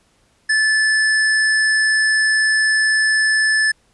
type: tone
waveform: square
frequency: 1742 Hz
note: A6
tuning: 18 cents flat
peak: -14 dBFS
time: 0.49-3.72 s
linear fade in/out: 10 ms
effects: pink hiss -59 dBFS RMS until 3.93 s + resampled to 24000 Hz